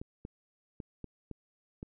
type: clicks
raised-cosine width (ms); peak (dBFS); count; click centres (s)
3; -28; 6; 0.015 / 0.251 / 0.802 / 1.043 / 1.313 / 1.829
effects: none